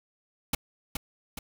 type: noise with echo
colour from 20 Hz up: pink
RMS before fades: -25 dBFS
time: 0.53-0.55 s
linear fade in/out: 5 ms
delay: 420 ms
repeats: 2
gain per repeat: -6 dB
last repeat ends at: 1.39 s
effects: none